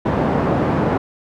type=band-pass noise; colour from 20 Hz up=pink; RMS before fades=-18 dBFS; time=0.05-0.98 s; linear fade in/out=10 ms; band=120 to 900 Hz; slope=12 dB/octave; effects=none